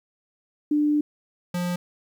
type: tone pair in turn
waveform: sine / square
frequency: 297.1 / 176.96 Hz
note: D4 / F3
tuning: +20 / +23 cents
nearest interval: major sixth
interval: 897 cents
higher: first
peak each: -18 / -25 dBFS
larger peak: first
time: 0.71-1.01 / 1.54-1.76 s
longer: first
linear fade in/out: 5 ms
effects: 10-bit